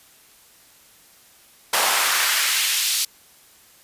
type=noise with high-pass filter sweep; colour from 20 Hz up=pink; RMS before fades=-20 dBFS; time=1.73-3.05 s; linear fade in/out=5 ms; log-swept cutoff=750 to 4200 Hz; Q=1.1; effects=white hiss -52 dBFS RMS until 3.83 s + resampled to 32000 Hz